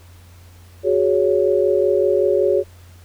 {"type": "chord", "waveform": "sine", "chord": "F# suspended second", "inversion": "none", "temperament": "equal with one note detuned", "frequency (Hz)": [370, 415.3, 558.5], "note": ["F#4", "G#4", "C#5"], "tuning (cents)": [0, 0, 13], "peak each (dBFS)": -18, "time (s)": [0.83, 2.64], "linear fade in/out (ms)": 50, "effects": ["added 88 Hz sine -42 dBFS peak until 3.04 s", "pink hiss -51 dBFS RMS until 3.04 s"]}